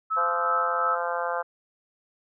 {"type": "tone with tremolo", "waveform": "sine", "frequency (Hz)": 1300, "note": "E6", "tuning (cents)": -24, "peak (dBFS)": -22, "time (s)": [0.1, 0.96], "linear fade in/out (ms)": 20, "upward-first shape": "sine", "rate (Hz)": 2.8, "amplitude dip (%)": 45}
{"type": "harmonic tone", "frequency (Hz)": 172.4, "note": "F3", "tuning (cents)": -22, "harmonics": [3, 4, 5, 6, 7, 8, 9], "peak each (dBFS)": [-31, -32, -33, -34, -34, -35, -36], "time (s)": [0.16, 1.43], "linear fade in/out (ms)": 20}
{"effects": []}